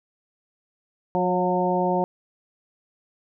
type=harmonic tone with a mistuned harmonic; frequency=180 Hz; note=F#3; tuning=47 cents flat; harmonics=1 / 2 / 3 / 4 / 5; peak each=-26 / -26 / -26 / -26 / -26 dBFS; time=1.15-2.04 s; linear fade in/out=0 ms; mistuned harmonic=3; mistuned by=+29 cents; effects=none